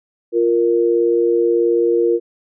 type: tone pair together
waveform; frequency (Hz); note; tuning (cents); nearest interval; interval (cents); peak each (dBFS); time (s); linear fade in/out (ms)
sine; 348.4 / 466.9; F4 / A#4; -4 / +3; perfect fourth; 507; -15; 0.32-2.2; 50
effects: none